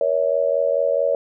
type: tone with amplitude modulation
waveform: sine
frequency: 560 Hz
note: C#5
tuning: 18 cents sharp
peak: -12 dBFS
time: 0.01-1.15 s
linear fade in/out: 2 ms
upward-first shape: sine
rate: 84.6 Hz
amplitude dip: 100%
effects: none

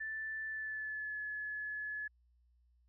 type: tone with pitch glide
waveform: sine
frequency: 1760 to 1707.9 Hz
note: A6 to G#6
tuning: 0 to +48 cents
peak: -38 dBFS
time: 0-2.08 s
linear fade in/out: 10 ms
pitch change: -52 cents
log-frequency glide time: 0.47-1.19 s
effects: added 60 Hz sine -67 dBFS peak until 2.88 s

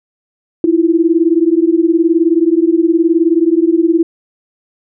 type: beating tone pair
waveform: sine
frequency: 322.9 / 341.9 Hz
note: E4 / F4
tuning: -36 / -37 cents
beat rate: 19 Hz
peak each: -11 dBFS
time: 0.64-4.03 s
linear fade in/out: 2 ms
effects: none

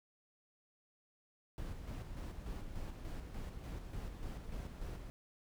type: noise with tremolo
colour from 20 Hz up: brown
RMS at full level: -43 dBFS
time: 1.58-5.1 s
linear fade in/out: 0 ms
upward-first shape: square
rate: 3.4 Hz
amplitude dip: 40%
effects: none

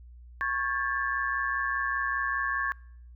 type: tone cluster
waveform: sine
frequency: 1104 / 1615 / 1740 Hz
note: C#6 / G#6 / A6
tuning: -7 / -49 / -20 cents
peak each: -31 dBFS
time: 0.41-2.72 s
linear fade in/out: 0 ms
effects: noise-tail reverb RT60 0.7 s tail -26 dB re dry + added 60 Hz sine -46 dBFS peak until 3.15 s

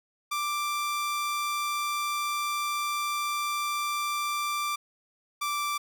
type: tone pair in turn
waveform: sawtooth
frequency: 1178 / 1171.4 Hz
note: D6 / D6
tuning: +5 / -5 cents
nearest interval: unison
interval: 10 cents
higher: first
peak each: -24 dBFS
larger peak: neither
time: 0.31-4.76 / 5.41-5.78 s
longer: first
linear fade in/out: 10 ms
effects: none

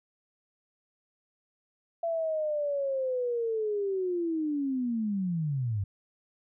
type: linear sweep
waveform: sine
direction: down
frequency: 676 to 94 Hz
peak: -27 dBFS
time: 2.03-5.84 s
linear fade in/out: 5 ms
effects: none

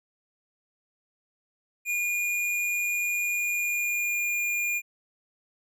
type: tone with pitch glide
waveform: square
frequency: 2431 to 2417 Hz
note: D#7 to D7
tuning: -41 to +49 cents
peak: -26 dBFS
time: 1.85-4.82 s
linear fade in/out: 50 ms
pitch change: -10 cents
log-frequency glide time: 3.37-4.19 s
effects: none

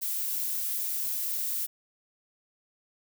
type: noise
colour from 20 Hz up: violet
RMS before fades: -31 dBFS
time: 0.01-1.67 s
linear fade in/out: 20 ms
effects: none

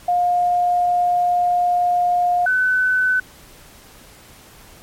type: tone pair in turn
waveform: sine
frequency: 710 / 1508.1 Hz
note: F5 / F#6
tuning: +28 / +33 cents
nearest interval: octave + minor second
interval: 1305 cents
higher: second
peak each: -14 dBFS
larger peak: neither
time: 0.08-2.46 / 2.46-3.2 s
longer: first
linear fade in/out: 5 ms
effects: pink hiss -45 dBFS RMS until 4.82 s + MP3 64 kbps

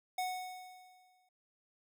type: tone with exponential decay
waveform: square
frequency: 737 Hz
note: F#5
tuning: 7 cents flat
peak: -33 dBFS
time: 0.18-1.29 s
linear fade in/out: 5 ms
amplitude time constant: 240 ms
effects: none

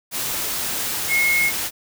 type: tone in noise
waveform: sine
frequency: 2165 Hz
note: C#7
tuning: 41 cents flat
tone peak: -16 dBFS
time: 1.08-1.52 s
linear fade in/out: 50 ms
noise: white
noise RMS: -25 dBFS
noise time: 0.11-1.71 s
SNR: +6 dB
effects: none

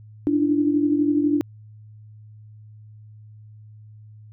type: tone cluster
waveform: sine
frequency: 292.3 / 304.4 / 336.3 Hz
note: D4 / D#4 / E4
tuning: -8 / -38 / +35 cents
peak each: -18 / -27 / -25 dBFS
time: 0.27-1.41 s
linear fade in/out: 0 ms
effects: added 107 Hz sine -42 dBFS peak until 4.32 s

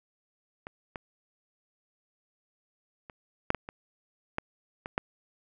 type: clicks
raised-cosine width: 0.5 ms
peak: -24 / -21 / -29 / -9 / -16 / -24 / -14 / -21 / -12 dBFS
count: 9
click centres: 0.669 / 0.958 / 3.098 / 3.504 / 3.547 / 3.689 / 4.384 / 4.859 / 4.979 s
effects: none

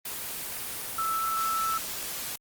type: tone in noise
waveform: sine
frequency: 1318.5 Hz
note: E6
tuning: in tune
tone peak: -26 dBFS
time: 0.98-1.78 s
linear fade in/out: 5 ms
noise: white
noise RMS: -35 dBFS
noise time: 0.05-2.36 s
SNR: +6 dB
effects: Opus 24 kbps

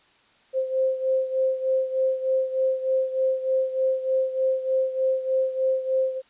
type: beating tone pair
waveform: sine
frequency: 523.3 / 526.6 Hz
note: C5 / C5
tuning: 0 / +11 cents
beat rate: 3.3 Hz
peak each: -22 / -27 dBFS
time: 0.53-6.22 s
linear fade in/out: 50 ms
effects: white hiss -59 dBFS RMS until 6.29 s + resampled to 8000 Hz

